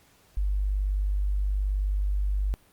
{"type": "tone", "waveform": "sine", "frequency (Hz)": 49.44, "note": "G1", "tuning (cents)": 15, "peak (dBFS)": -23, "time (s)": [0.37, 2.54], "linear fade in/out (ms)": 0, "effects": ["pink hiss -60 dBFS RMS until 2.72 s", "Opus 48 kbps"]}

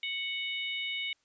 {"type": "harmonic tone", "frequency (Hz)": 740, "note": "F#5", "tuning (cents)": 0, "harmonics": [3, 4, 5], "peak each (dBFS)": [-35, -37, -39], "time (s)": [0.03, 1.13], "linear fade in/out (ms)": 2, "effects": ["white hiss -73 dBFS RMS until 1.24 s", "resampled to 16000 Hz"]}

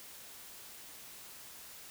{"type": "silence", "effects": ["white hiss -51 dBFS RMS until 1.9 s"]}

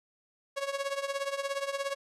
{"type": "tone with tremolo", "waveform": "sawtooth", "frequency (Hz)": 554.4, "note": "C#5", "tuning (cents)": 0, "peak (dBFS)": -24, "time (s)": [0.56, 1.95], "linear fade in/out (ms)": 20, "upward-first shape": "triangle", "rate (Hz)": 17, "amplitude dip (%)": 85, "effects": ["low-pass 9000 Hz 12 dB/octave"]}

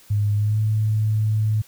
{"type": "tone with pitch glide", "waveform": "sine", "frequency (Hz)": [103.5, 107.9], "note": ["G#2", "A2"], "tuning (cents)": [-5, -33], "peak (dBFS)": -17, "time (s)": [0.1, 1.62], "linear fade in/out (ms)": 10, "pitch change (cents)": 72, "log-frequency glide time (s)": [0.36, 0.59], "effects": ["white hiss -51 dBFS RMS until 1.67 s"]}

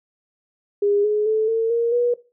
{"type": "tone with pitch steps", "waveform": "sine", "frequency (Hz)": [407.4, 421.5, 436.1, 451.3, 466.9, 483.1], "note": ["G#4", "G#4", "A4", "A4", "A#4", "B4"], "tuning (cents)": [-33, 26, -15, 44, 3, -38], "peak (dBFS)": -16, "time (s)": [0.82, 2.14], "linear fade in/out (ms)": 5, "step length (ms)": 220, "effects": ["noise-tail reverb RT60 0.3 s tail -18 dB re dry"]}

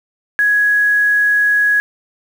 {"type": "tone with quantisation", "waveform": "sine", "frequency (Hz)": 1670, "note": "G#6", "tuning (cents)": 9, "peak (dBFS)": -10, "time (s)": [0.39, 1.8], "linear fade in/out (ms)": 0, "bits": 6, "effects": []}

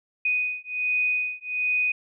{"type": "beating tone pair", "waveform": "sine", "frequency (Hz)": [2489, 2490.3], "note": ["D#7", "D#7"], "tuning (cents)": [0, 1], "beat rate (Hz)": 1.3, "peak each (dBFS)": -26, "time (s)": [0.25, 1.92], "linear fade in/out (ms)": 5, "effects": []}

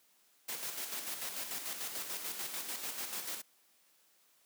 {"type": "noise with tremolo", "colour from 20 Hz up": "white", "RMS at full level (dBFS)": -39, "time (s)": [0.48, 3.42], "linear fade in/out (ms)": 10, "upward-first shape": "square", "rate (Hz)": 6.8, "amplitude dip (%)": 45, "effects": ["white hiss -69 dBFS RMS until 4.45 s", "high-pass 200 Hz 12 dB/octave"]}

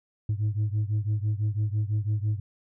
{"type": "beating tone pair", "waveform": "sine", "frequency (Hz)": [103.83, 109.83], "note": ["G#2", "A2"], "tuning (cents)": [0, -3], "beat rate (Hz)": 6, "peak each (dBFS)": [-24, -26], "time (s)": [0.29, 2.4], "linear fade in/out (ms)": 5, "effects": ["tanh soft clip ceiling -21 dBFS"]}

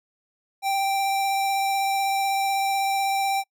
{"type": "tone with vibrato", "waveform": "square", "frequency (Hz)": 784, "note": "G5", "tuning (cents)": 0, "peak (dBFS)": -22, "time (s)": [0.62, 3.44], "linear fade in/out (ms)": 50, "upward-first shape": "sine", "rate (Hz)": 16, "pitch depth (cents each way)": 10, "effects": ["noise-tail reverb RT60 0.1 s tail -25 dB re dry"]}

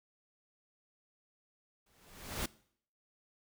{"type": "noise with exponential growth", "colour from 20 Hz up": "pink", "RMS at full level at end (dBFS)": -34, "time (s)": [1.86, 2.46], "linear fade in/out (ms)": 5, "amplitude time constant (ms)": 130, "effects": ["noise-tail reverb RT60 0.6 s tail -21 dB re dry"]}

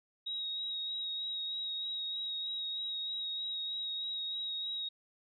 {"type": "tone with vibrato", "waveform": "sine", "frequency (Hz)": 3796, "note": "A#7", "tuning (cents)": 31, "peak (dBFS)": -35, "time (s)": [0.26, 4.89], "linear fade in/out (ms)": 10, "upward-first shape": "sine", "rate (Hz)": 3.2, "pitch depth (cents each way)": 17, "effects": []}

